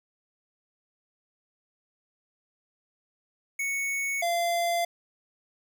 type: tone pair in turn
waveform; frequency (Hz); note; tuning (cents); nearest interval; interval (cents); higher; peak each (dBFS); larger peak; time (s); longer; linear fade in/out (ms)
square; 2217 / 687.9; C#7 / F5; 0 / -26; octave + minor sixth; 2026; first; -28 / -25; second; 3.59-4.22 / 4.22-4.85; neither; 5
effects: none